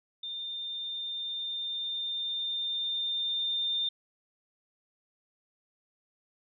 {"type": "tone with level ramp", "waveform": "sine", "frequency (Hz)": 3609, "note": "A7", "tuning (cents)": 43, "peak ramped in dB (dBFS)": [-35, -27], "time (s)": [0.23, 3.89], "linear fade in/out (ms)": 5, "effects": []}